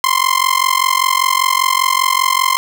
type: tone with amplitude modulation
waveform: sawtooth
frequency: 1046.5 Hz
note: C6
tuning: in tune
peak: -4 dBFS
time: 0.04-2.57 s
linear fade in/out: 0 ms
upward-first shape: sine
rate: 45.1 Hz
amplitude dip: 95%
effects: none